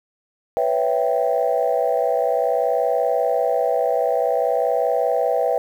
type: chord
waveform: sine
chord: C# half-diminished seventh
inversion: third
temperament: equal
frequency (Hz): 493.9 / 554.4 / 659.3 / 784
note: B4 / C#5 / E5 / G5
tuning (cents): 0 / 0 / 0 / 0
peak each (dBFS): -21 / -23 / -21 / -23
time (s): 0.57-5.58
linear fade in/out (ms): 0
effects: tanh soft clip ceiling -8 dBFS + 8-bit